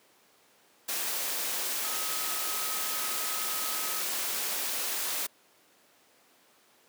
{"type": "tone in noise", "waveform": "sine", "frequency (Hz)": 1271, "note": "D#6", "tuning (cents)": 36, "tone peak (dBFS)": -41, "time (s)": [1.84, 4.01], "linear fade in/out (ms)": 10, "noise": "white", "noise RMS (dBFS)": -32, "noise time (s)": [0.88, 5.27], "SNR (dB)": -12, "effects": ["pink hiss -62 dBFS RMS until 6.88 s", "high-pass 300 Hz 12 dB/octave"]}